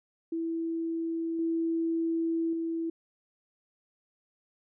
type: tone with level steps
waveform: sine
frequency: 329.6 Hz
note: E4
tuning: in tune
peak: -29 / -26 / -29 dBFS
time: 0.32-2.9 s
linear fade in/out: 5 ms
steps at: 1.39 / 2.53 s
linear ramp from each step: 2 ms
effects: none